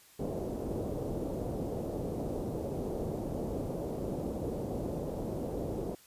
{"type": "low-pass noise", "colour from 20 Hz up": "white", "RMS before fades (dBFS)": -36, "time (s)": [0.19, 5.95], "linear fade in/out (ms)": 5, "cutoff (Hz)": 550, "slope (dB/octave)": 24, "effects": ["white hiss -59 dBFS RMS until 6.06 s", "resampled to 32000 Hz"]}